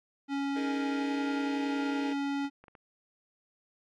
square tone with pitch glide, 278.5 to 280.4 Hz, C#4 to C#4, +8 to +20 cents, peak -30 dBFS, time 0.28-2.5 s, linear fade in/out 50 ms, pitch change +12 cents, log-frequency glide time 0.91-1.13 s
sawtooth chord, D# suspended fourth, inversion none, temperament just, 311.1 / 414.8 / 466.7 Hz, D#4 / G#4 / A#4, 0 / -2 / +2 cents, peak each -36 / -37 / -36 dBFS, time 0.55-2.14 s, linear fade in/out 20 ms
clicks, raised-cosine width 0.5 ms, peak -37 dBFS, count 4, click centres 2.447 / 2.64 / 2.682 / 2.752 s
effects low-pass 4000 Hz 12 dB/octave + MP3 96 kbps

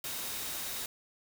sine tone in noise, 3749 Hz, A#7, 9 cents sharp, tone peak -49 dBFS, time 0.04-0.86 s, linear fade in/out 2 ms, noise white, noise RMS -38 dBFS, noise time 0.04-0.86 s, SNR -14 dB, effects none

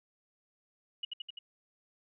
sine tone with echo, 2907 Hz, F#7, 31 cents flat, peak -33 dBFS, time 1.03-1.05 s, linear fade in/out 5 ms, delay 85 ms, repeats 4, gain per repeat -2 dB, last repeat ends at 1.39 s, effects none

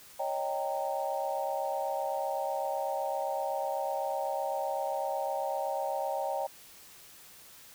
sine chord, Eb dominant seventh, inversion third, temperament equal with one note detuned, 554.4 / 622.3 / 784 / 921.6 Hz, Db5 / Eb5 / G5 / Bb5, 0 / 0 / 0 / -20 cents, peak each -35 / -36 / -34 / -38 dBFS, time 0.19-6.47 s, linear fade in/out 10 ms, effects white hiss -53 dBFS RMS until 7.74 s

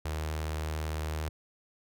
sawtooth tone with notch filter, 77.78 Hz, D#2, in tune, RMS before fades -34 dBFS, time 0.05-1.29 s, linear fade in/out 5 ms, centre 210 Hz, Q 1.1, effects none

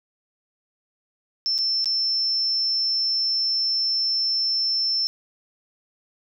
sine tone with dropouts, 5340 Hz, E8, 22 cents sharp, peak -20 dBFS, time 1.46-5.07 s, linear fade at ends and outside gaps 0 ms, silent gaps 1.58-1.587 / 1.844-1.857 s, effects none

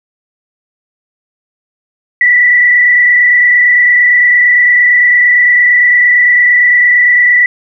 sine tone with frequency modulation, 1960 Hz, B6, 14 cents flat, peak -4 dBFS, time 2.21-7.46 s, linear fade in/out 2 ms, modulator 28.8 Hz, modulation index 1.3, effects none

